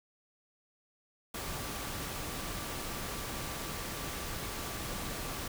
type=tone in noise; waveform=sine; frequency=1165 Hz; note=D6; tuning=14 cents flat; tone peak=-50 dBFS; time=1.34-5.48 s; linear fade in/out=5 ms; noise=pink; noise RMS=-39 dBFS; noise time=1.34-5.48 s; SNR=-14 dB; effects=none